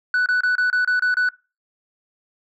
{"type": "tone bursts", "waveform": "sine", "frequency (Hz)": 1487, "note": "F#6", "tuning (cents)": 8, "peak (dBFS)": -13, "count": 8, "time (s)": [0.14, 1.289], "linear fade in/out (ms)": 2, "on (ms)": 120, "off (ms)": 27, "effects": ["noise-tail reverb RT60 0.3 s tail -24 dB re dry", "tanh soft clip ceiling -15 dBFS"]}